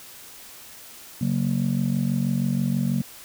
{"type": "chord", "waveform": "sine", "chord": "F# major", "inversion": "second", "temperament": "just", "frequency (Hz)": [138.75, 185, 231.2], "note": ["C#3", "F#3", "A#3"], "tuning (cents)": [2, 0, -14], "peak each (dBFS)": -24, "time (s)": [1.21, 3.02], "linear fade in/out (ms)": 5, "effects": ["tanh soft clip ceiling -14 dBFS", "white hiss -44 dBFS RMS until 3.24 s"]}